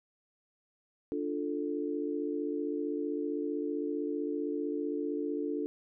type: chord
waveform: sine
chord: D minor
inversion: none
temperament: equal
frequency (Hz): 293.7 / 349.2 / 440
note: D4 / F4 / A4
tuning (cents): 0 / 0 / 0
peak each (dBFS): -34 / -37 / -36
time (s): 1.12-5.66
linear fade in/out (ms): 0
effects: none